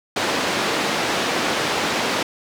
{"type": "band-pass noise", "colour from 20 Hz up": "pink", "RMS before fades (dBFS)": -22, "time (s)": [0.16, 2.23], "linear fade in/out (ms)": 5, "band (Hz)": [270, 5000], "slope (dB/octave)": 12, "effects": []}